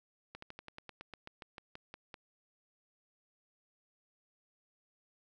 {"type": "slowing click train", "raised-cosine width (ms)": 0.3, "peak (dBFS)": -30, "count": 15, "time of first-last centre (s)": [0.35, 2.142], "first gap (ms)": 74, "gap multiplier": 1.08, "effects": []}